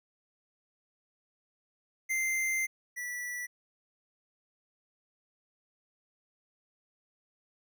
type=tone pair in turn; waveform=square; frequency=2086 / 1957.7 Hz; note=C7 / B6; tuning=-6 / -16 cents; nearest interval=minor second; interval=110 cents; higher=first; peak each=-29 / -36 dBFS; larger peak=first; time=2.09-2.67 / 2.96-3.47 s; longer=first; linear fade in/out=20 ms; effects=none